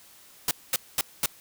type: noise bursts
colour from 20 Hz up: white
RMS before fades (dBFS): -24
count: 4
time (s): 0.48-1.26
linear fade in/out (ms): 2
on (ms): 30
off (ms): 220
effects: white hiss -53 dBFS RMS until 1.4 s